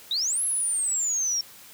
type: exponential two-way sweep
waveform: sine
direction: up then down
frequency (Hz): 3649 to 11150 to 5480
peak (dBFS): -23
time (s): 0.11-1.41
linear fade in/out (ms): 2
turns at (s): 0.43
effects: white hiss -48 dBFS RMS until 1.73 s + high-pass 60 Hz 12 dB/octave